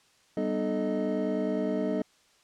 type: tone cluster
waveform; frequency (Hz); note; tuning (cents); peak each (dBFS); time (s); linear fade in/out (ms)
triangle; 194.9 / 244.8 / 303.8 / 433.7 / 624; G3 / B3 / D#4 / A4 / D#5; -10 / -15 / -41 / -25 / +5; -31; 0.37-2.02; 2
effects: white hiss -63 dBFS RMS until 2.43 s + low-pass 7000 Hz 12 dB/octave